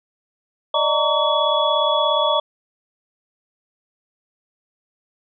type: tone cluster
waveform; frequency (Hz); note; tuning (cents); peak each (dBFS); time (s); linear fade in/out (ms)
sine; 587 / 624 / 919 / 1135 / 3383; D5 / D#5 / A#5 / C#6 / G#7; -1 / +5 / -25 / +41 / +31; -22; 0.74-2.4; 5
effects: none